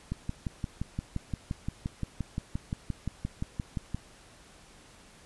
click train, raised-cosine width 5 ms, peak -19 dBFS, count 23, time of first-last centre 0.12-3.946 s, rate 5.75 Hz, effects pink hiss -55 dBFS RMS until 5.25 s + resampled to 24000 Hz

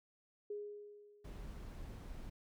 sine tone with exponential decay, 413.8 Hz, G#4, 6 cents flat, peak -39 dBFS, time 0.5-1.7 s, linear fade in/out 5 ms, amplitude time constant 260 ms
brown noise, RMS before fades -48 dBFS, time 1.24-2.3 s, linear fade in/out 10 ms
effects none

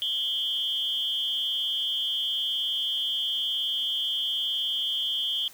sine tone with amplitude modulation, 3222 Hz, G7, 47 cents sharp, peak -21 dBFS, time 0.02-5.48 s, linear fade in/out 0 ms, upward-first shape sine, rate 239 Hz, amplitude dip 100%, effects white hiss -50 dBFS RMS until 5.53 s

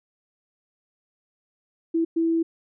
sine tone bursts at uneven times, 329.6 Hz, E4, in tune, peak -19 dBFS, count 2, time 1.94-2.05 / 2.16-2.43 s, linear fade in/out 10 ms, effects none

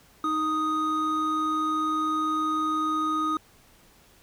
triangle tone pair together, 311.1 / 1245.2 Hz, D#4 / D#6, 0 / +1 cents, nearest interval 2 octaves, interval 2401 cents, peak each -27 / -23 dBFS, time 0.24-3.37 s, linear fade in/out 2 ms, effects pink hiss -57 dBFS RMS until 4.22 s

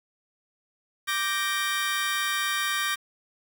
25% pulse chord, G minor, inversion second, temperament equal, 1174.7 / 1568 / 1864.7 Hz, D6 / G6 / Bb6, 0 / 0 / 0 cents, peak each -26 dBFS, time 1.07-2.96 s, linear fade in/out 20 ms, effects 8-bit

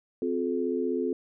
sine tone cluster, 259.7 / 355.9 / 431.6 Hz, C4 / F4 / A4, -13 / +33 / -33 cents, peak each -30 dBFS, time 0.22-1.13 s, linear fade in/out 2 ms, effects none

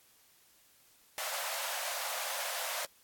pink high-pass noise, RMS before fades -37 dBFS, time 1.18-2.85 s, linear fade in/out 0 ms, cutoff 530 Hz, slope 96 dB/octave, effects white hiss -64 dBFS RMS until 3.03 s + AAC 64 kbps

